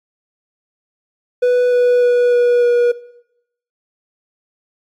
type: tone with pitch steps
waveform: triangle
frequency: 493.9 / 490.8 / 487.7 / 484.6 / 481.5 Hz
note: B4 / B4 / B4 / B4 / B4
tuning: 0 / -11 / -22 / -33 / -44 cents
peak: -8 dBFS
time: 1.42-2.92 s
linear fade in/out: 10 ms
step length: 300 ms
effects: noise-tail reverb RT60 0.8 s tail -19 dB re dry + AAC 64 kbps